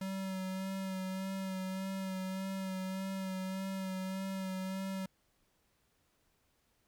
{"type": "tone with vibrato", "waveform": "square", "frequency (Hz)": 190.1, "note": "F#3", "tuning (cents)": 47, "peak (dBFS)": -37, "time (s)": [0.01, 5.06], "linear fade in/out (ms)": 5, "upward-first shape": "sine", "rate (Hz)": 1.7, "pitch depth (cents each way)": 23, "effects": ["pink hiss -75 dBFS RMS until 6.87 s"]}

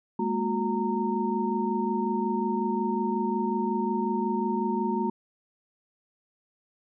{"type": "tone cluster", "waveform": "sine", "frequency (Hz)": [206.8, 232.3, 363.2, 922], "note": ["G#3", "A#3", "F#4", "A#5"], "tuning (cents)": [-7, -6, -32, -19], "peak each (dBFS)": -30, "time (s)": [0.19, 5.1], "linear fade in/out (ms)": 5, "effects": []}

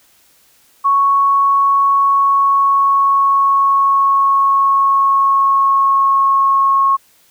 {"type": "tone with pitch glide", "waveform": "sine", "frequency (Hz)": [1108.7, 1092.8], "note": ["C#6", "C#6"], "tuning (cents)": [0, -25], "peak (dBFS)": -9, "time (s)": [0.84, 6.97], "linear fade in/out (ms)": 20, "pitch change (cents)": -25, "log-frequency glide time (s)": [1.93, 6.33], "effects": ["white hiss -52 dBFS RMS until 7.3 s"]}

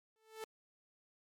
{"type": "tone with exponential growth", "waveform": "sawtooth", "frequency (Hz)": 440, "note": "A4", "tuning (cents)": 0, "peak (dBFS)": -36, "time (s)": [0.16, 0.44], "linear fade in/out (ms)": 0, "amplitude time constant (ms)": 59, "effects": ["MP3 64 kbps"]}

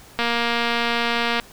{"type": "click train", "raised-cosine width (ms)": 0.3, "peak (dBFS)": -6, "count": 285, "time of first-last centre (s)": [0.19, 1.399], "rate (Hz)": 235, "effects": ["pink hiss -46 dBFS RMS until 1.52 s"]}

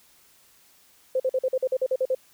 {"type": "tone bursts", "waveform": "sine", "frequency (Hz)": 518, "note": "C5", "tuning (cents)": -17, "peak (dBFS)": -20, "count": 11, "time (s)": [1.15, 2.149], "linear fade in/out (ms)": 5, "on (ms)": 49, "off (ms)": 46, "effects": ["white hiss -58 dBFS RMS until 2.33 s"]}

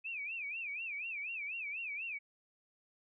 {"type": "tone with vibrato", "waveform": "sine", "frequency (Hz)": 2489, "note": "D#7", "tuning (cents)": 0, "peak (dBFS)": -38, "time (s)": [0.04, 2.19], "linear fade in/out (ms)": 20, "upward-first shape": "sine", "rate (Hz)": 4.1, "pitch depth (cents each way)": 180, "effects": []}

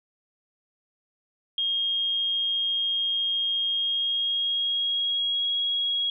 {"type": "tone with pitch glide", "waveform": "sine", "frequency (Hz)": [3243, 3307], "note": ["G#7", "G#7"], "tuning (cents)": [-42, -8], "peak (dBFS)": -23, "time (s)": [1.58, 6.1], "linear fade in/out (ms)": 2, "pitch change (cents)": 34, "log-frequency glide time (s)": [3.66, 5.46], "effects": []}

